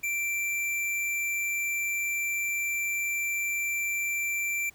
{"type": "tone", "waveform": "square", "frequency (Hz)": 2349, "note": "D7", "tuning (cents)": 0, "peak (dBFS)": -28, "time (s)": [0.03, 4.7], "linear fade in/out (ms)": 10, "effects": ["pink hiss -59 dBFS RMS until 4.74 s"]}